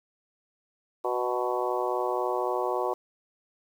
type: harmonic tone with a mistuned harmonic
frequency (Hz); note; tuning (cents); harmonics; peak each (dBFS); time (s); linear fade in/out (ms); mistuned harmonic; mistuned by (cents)
123.7; B2; +3; 3 / 4 / 5 / 6 / 7 / 8 / 9; -31 / -32 / -33 / -34 / -34 / -35 / -36; 1.04-2.94; 10; 7; +21
effects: 9-bit